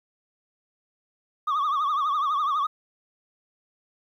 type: tone with vibrato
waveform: sine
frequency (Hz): 1174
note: D6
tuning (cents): -1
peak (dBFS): -19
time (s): 1.47-2.67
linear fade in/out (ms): 10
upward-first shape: triangle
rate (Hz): 12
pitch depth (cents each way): 140
effects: tanh soft clip ceiling -21 dBFS + 10-bit